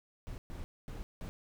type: noise bursts at uneven times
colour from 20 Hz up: brown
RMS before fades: -42 dBFS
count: 4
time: 0.27-0.38 / 0.5-0.64 / 0.88-1.03 / 1.21-1.29 s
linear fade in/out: 0 ms
effects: none